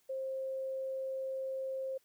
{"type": "tone", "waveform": "sine", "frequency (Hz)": 530, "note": "C5", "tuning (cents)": 22, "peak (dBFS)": -35, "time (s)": [0.09, 1.98], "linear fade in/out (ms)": 10, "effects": ["white hiss -72 dBFS RMS until 2.04 s"]}